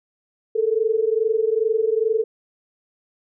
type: tone pair together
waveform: sine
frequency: 432.3 / 454.7 Hz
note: A4 / A#4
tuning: -31 / -43 cents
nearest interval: minor second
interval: 88 cents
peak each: -20 dBFS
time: 0.55-2.24 s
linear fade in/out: 10 ms
effects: none